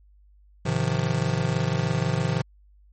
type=chord; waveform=square; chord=F minor seventh; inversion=first; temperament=just; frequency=104.77 / 130.96 / 157.15 / 174.61 Hz; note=Ab2 / C3 / Eb3 / F3; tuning=+16 / +2 / +18 / 0 cents; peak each=-31 / -27 / -28 / -30 dBFS; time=0.65-2.42 s; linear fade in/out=10 ms; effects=added 50 Hz sine -52 dBFS peak until 2.92 s + MP3 32 kbps